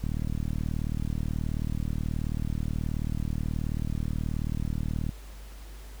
click train, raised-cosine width 5 ms, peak -18 dBFS, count 196, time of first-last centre 0.04-5.092 s, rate 38.6 Hz, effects added 50 Hz sine -41 dBFS peak until 6 s + pink hiss -52 dBFS RMS until 6 s

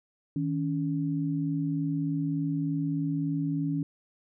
sine tone pair together, 157.76 / 281.1 Hz, D#3 / C#4, +24 / +24 cents, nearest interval minor seventh, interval 1000 cents, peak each -29 / -29 dBFS, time 0.36-3.83 s, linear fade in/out 2 ms, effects none

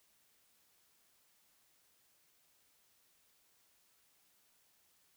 silence, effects white hiss -72 dBFS RMS until 5.16 s

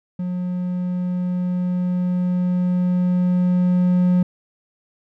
triangle tone with level ramp, 180 Hz, F#3, 47 cents flat, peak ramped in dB -20 to -11 dBFS, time 0.19-4.23 s, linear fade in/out 5 ms, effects none

